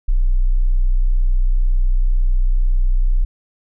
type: tone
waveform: sine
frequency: 31 Hz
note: B0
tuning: 7 cents sharp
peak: -11 dBFS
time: 0.08-3.25 s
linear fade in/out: 10 ms
effects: none